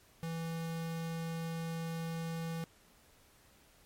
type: tone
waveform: square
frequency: 164.81 Hz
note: E3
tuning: in tune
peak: -37 dBFS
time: 0.23-2.64 s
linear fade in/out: 0 ms
effects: pink hiss -64 dBFS RMS until 3.85 s + MP3 64 kbps